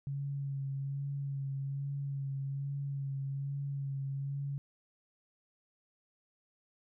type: tone with vibrato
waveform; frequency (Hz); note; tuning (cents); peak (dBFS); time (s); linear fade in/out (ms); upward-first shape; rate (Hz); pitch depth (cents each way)
sine; 138.59; C#3; 0; -34; 0.07-4.58; 0; sine; 1.2; 23
effects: none